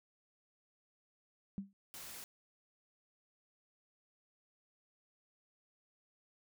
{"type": "tone with exponential decay", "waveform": "sine", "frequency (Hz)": 196.7, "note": "G3", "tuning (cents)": 6, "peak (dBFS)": -34, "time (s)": [1.58, 1.73], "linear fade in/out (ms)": 0, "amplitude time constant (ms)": 32}
{"type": "noise", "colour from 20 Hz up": "white", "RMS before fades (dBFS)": -49, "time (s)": [1.94, 2.24], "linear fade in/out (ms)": 0}
{"effects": []}